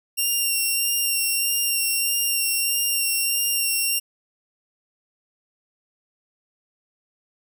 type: tone with vibrato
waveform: 5% pulse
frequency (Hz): 2768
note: F7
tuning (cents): -16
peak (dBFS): -12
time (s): 0.17-4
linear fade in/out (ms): 20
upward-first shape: sine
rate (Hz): 1.6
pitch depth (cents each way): 21
effects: none